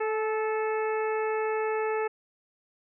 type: harmonic tone with a mistuned harmonic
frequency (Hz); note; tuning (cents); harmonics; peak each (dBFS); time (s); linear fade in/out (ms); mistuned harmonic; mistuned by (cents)
436.6; A4; -13; 1 / 2 / 3 / 4 / 5 / 6; -27 / -33 / -37 / -39 / -41 / -43; 0-2.08; 10; 2; -18
effects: none